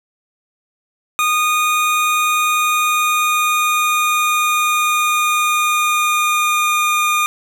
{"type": "tone with pitch glide", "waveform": "25% pulse", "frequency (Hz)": [1230, 1216.6], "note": ["D#6", "D#6"], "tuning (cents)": [-20, -39], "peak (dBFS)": -10, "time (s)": [1.19, 7.26], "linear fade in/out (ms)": 0, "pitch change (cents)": -19, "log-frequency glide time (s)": [2.49, 7.05], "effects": []}